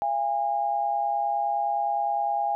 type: tone pair together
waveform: sine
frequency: 685.3 / 815 Hz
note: F5 / G#5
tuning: -33 / -33 cents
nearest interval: minor third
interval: 300 cents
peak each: -29 / -24 dBFS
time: 0.02-2.55 s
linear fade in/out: 0 ms
effects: none